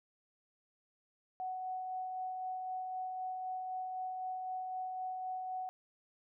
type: tone with tremolo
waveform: sine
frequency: 744 Hz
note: F#5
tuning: 9 cents sharp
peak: -36 dBFS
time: 1.4-5.69 s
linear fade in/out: 0 ms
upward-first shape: sine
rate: 3.9 Hz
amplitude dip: 25%
effects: none